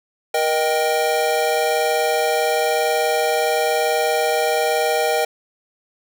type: chord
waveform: square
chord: Eb major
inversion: second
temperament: equal with one note detuned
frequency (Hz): 474.6 / 622.3 / 784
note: Bb4 / Eb5 / G5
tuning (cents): +31 / 0 / 0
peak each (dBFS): -22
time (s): 0.34-5.25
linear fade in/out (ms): 5
effects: none

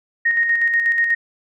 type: tone with tremolo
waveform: sine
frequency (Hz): 1861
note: A#6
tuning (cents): -3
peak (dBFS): -13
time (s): 0.25-1.15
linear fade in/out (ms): 10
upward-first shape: square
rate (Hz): 8.2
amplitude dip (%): 40
effects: none

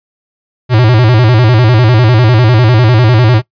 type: tone with vibrato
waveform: square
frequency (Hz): 116.54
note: A#2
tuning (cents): 0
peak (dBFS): -5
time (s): 0.69-3.42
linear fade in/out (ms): 50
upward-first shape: square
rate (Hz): 10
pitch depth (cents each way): 130
effects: noise-tail reverb RT60 0.1 s tail -21 dB re dry + resampled to 11025 Hz

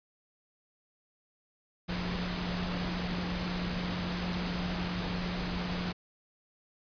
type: tone in noise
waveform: sine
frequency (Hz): 178.3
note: F3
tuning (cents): +36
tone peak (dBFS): -34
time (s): 1.88-5.93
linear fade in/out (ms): 20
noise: pink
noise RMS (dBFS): -36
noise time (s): 1.88-5.93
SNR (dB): -1
effects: resampled to 11025 Hz

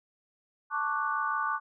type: chord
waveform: sine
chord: D major seventh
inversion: second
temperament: equal with one note detuned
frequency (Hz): 884.1 / 1108.7 / 1174.7 / 1480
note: A5 / C#6 / D6 / F#6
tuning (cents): +8 / 0 / 0 / 0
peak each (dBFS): -35 / -34 / -31 / -33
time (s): 0.7-1.6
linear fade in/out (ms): 50
effects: none

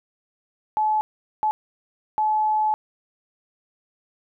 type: tone bursts at uneven times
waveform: sine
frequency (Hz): 859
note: A5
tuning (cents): -42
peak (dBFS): -18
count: 3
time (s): 0.77-1.01 / 1.43-1.51 / 2.18-2.74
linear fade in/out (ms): 0
effects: none

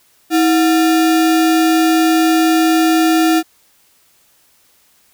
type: tone with sample-and-hold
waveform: sine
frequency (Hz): 322.1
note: E4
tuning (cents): -40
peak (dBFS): -9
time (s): 0.3-3.43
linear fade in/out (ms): 50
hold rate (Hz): 1050
effects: white hiss -54 dBFS RMS until 5.13 s

